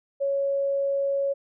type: tone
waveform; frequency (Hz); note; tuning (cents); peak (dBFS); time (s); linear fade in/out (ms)
sine; 555; C#5; +2; -22; 0.2-1.34; 20
effects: none